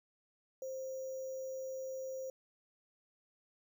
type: tone with sample-and-hold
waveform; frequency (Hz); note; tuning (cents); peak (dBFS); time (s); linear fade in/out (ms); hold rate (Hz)
sine; 526; C5; +9; -39; 0.62-2.3; 2; 6300
effects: none